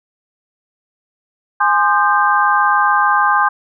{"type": "chord", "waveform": "sine", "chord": "Ab major seventh", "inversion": "none", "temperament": "equal with one note detuned", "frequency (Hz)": [830.6, 1046.5, 1213.3, 1568], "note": ["Ab5", "C6", "Eb6", "G6"], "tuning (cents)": [0, 0, -44, 0], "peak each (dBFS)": -16, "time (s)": [1.6, 3.49], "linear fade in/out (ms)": 10, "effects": []}